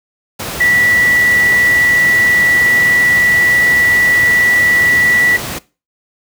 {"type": "tone in noise", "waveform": "sine", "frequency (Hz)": 1950, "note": "B6", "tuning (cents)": -23, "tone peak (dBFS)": -8, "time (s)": [0.6, 5.37], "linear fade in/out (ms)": 10, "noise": "pink", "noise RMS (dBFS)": -22, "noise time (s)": [0.39, 5.59], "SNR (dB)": 11, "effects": ["noise-tail reverb RT60 0.3 s tail -20 dB re dry", "high-pass 80 Hz 12 dB/octave"]}